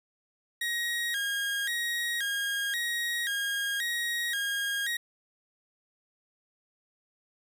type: tone with vibrato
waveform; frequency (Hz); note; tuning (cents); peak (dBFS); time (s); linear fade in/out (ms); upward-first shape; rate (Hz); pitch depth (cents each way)
30% pulse; 1753; A6; -7; -26; 0.61-4.97; 5; square; 0.94; 130
effects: 11-bit